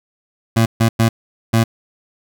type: tone bursts at uneven times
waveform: 25% pulse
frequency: 113.6 Hz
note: A#2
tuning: 44 cents flat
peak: -7 dBFS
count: 4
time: 0.56-0.66 / 0.8-0.89 / 0.99-1.09 / 1.53-1.64 s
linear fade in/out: 10 ms
effects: none